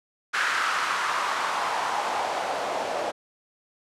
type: noise with band-pass filter sweep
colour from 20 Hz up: white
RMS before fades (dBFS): -27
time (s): 0.33-3.12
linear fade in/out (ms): 20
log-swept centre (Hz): 1500 to 590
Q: 2.7
effects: low-pass 9000 Hz 12 dB/octave